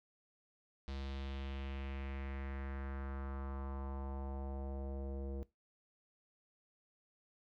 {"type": "tone with low-pass filter sweep", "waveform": "square", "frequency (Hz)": 68, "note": "C#2", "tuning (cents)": -33, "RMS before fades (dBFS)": -43, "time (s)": [0.88, 5.43], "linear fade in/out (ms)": 0, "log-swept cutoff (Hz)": [4200, 480], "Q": 2.4, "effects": ["noise-tail reverb RT60 0.2 s tail -19 dB re dry"]}